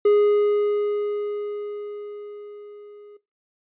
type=tone with level ramp; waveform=triangle; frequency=414.1 Hz; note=G#4; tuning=5 cents flat; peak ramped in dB=-11 to -41 dBFS; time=0.05-3.17 s; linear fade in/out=5 ms; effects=noise-tail reverb RT60 0.2 s tail -17 dB re dry + resampled to 8000 Hz